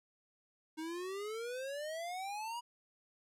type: exponential sweep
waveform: square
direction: up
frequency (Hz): 310 to 973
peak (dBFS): -40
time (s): 0.77-2.61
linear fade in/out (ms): 20
effects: low-pass 12000 Hz 12 dB/octave